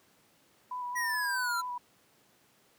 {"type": "tone with vibrato", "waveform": "sine", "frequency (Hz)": 988, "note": "B5", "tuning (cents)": 0, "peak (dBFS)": -34, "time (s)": [0.71, 1.78], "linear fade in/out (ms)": 5, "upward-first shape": "square", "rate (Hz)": 4.6, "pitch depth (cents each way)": 16}
{"type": "exponential sweep", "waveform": "square", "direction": "down", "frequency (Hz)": [1938, 1342], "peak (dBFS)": -31, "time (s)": [0.95, 1.62], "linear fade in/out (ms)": 20}
{"effects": ["pink hiss -65 dBFS RMS until 2.78 s", "high-pass 150 Hz 12 dB/octave"]}